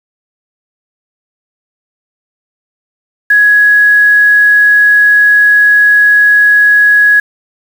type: tone with quantisation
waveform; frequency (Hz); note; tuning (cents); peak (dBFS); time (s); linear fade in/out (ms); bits
sine; 1673; G#6; +12; -3; 3.3-7.2; 5; 5
effects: none